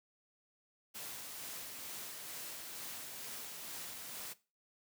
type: noise with tremolo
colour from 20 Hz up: white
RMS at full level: -45 dBFS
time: 0.94-4.34 s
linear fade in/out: 20 ms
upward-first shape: sine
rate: 2.2 Hz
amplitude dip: 25%
effects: noise-tail reverb RT60 0.3 s tail -18 dB re dry + high-pass 100 Hz 12 dB/octave